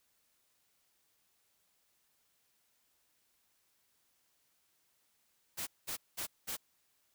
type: noise bursts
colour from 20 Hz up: white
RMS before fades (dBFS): -39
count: 4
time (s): 5.57-6.57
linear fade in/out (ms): 20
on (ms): 100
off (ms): 200
effects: white hiss -75 dBFS RMS until 7.14 s